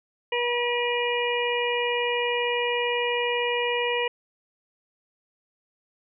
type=harmonic tone; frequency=482.1 Hz; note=B4; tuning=42 cents flat; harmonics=1 / 2 / 4 / 5 / 6; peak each=-26 / -30 / -32 / -30 / -31 dBFS; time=0.32-4.08 s; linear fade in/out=5 ms; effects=none